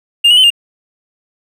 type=tone with pitch steps; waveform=triangle; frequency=2811 / 2921 / 3052 / 2814 Hz; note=F7 / F#7 / G7 / F7; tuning=+11 / -23 / -47 / +12 cents; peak=-3 dBFS; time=0.24-0.504 s; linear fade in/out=10 ms; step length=66 ms; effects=none